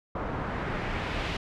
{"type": "noise with low-pass filter sweep", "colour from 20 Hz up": "pink", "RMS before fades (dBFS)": -32, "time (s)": [0.15, 1.37], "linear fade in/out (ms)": 5, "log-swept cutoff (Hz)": [1100, 3200], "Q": 1.2, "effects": []}